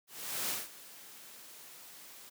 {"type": "noise with ADSR envelope", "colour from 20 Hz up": "white", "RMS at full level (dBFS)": -34, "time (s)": [0.07, 2.3], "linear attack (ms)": 420, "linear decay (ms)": 190, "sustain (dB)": -18, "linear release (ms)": 17, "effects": ["high-pass 150 Hz 12 dB/octave"]}